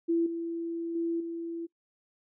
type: tone with level steps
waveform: sine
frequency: 334.9 Hz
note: E4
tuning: 27 cents sharp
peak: -23 / -31 / -27 / -33 dBFS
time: 0.08-1.67 s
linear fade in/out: 20 ms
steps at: 0.26 / 0.95 / 1.2 s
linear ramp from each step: 5 ms
effects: noise-tail reverb RT60 0.1 s tail -22 dB re dry